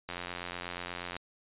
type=click train; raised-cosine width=0.3 ms; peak=-21 dBFS; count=96; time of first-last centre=0.09-1.166 s; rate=88.3 Hz; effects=resampled to 8000 Hz